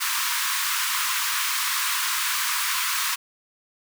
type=high-pass noise; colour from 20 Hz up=pink; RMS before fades=-25 dBFS; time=0-3.16 s; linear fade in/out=20 ms; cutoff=970 Hz; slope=96 dB/octave; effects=none